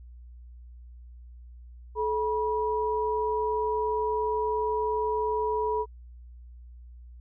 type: tone pair together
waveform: sine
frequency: 431.4 / 968.5 Hz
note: A4 / B5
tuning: -34 / -34 cents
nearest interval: octave + major second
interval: 1400 cents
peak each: -27 / -28 dBFS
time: 1.95-5.86 s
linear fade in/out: 50 ms
effects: added 60 Hz sine -44 dBFS peak until 7.2 s